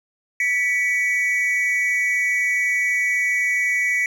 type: tone pair together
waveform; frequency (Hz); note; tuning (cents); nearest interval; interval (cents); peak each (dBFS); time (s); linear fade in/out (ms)
triangle; 1963 / 2258; B6 / C#7; -11 / +31; major second; 242; -19; 0.4-4.06; 2
effects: none